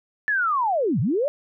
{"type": "linear two-way sweep", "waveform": "sine", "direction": "down then up", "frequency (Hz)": [1760, 102.4, 607], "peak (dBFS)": -19, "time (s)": [0.28, 1.28], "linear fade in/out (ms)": 0, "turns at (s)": 1, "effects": []}